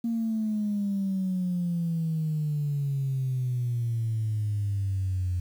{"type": "exponential sweep", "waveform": "sine", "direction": "down", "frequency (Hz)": [233.1, 89], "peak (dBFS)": -24, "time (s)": [0.04, 5.4], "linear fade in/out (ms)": 5, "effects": ["tanh soft clip ceiling -21 dBFS", "9-bit"]}